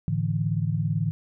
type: chord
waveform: sine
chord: A suspended fourth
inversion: none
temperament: equal with one note detuned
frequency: 108.11 / 146.83 / 164.81 Hz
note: A2 / D3 / E3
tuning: -30 / 0 / 0 cents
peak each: -27 dBFS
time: 0.08-1.11 s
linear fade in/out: 0 ms
effects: none